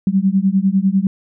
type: beating tone pair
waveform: sine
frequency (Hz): 188.1 / 198.1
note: F#3 / G3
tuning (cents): +29 / +18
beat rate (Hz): 10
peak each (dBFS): -15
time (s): 0.07-1.07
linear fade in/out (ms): 2
effects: none